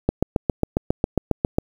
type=click train; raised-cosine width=2 ms; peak=-4 dBFS; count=12; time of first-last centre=0.09-1.585 s; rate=7.36 Hz; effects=7-bit